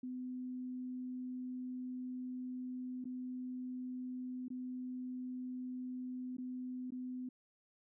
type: tone with dropouts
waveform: sine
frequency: 252.8 Hz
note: B3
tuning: 41 cents sharp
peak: -40 dBFS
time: 0.03-7.29 s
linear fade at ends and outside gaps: 5 ms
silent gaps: 3.043-3.053 / 4.483-4.502 / 6.369-6.382 / 6.906-6.92 s
effects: none